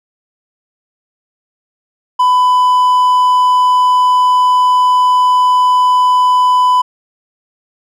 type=tone; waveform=triangle; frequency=1000 Hz; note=B5; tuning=21 cents sharp; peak=-5 dBFS; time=2.19-6.82 s; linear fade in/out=10 ms; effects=none